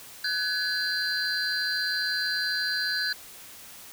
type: tone cluster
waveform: sine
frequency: 1514 / 1686 / 4119 / 4690 Hz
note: F#6 / G#6 / C8 / D8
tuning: +39 / +26 / -28 / -3 cents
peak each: -31 dBFS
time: 0.24-3.13 s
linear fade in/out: 5 ms
effects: white hiss -46 dBFS RMS until 3.92 s